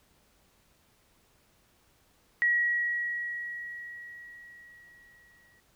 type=tone with exponential decay; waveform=sine; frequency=1913 Hz; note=A#6; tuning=44 cents sharp; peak=-21 dBFS; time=2.42-5.6 s; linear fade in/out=0 ms; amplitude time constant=690 ms; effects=pink hiss -66 dBFS RMS until 5.75 s